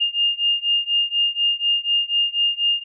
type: beating tone pair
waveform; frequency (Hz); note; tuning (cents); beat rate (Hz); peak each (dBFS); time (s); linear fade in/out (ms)
sine; 2820 / 2824.1; F7 / F7; +16 / +19; 4.1; -20 / -21; 0-2.84; 20
effects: none